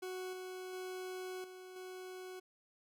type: tone with level steps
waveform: 40% pulse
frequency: 370 Hz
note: F#4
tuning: in tune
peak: -40 / -43 / -41 / -49 / -45 dBFS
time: 0.02-2.4 s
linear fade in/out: 10 ms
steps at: 0.33 / 0.73 / 1.44 / 1.76 s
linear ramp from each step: 2 ms
effects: none